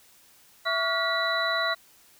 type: tone cluster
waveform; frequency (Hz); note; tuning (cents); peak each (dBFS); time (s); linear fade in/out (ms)
sine; 661 / 1132 / 1419 / 1945 / 3952; E5 / C#6 / F6 / B6 / B7; +5 / +36 / +27 / -27 / 0; -30; 0.65-1.75; 20
effects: white hiss -57 dBFS RMS until 2.19 s